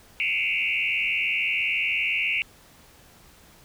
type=tone with frequency modulation; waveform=sine; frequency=2489 Hz; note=D#7; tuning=in tune; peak=-22 dBFS; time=0.2-2.42 s; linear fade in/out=0 ms; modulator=86.1 Hz; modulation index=3.8; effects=pink hiss -53 dBFS RMS until 3.64 s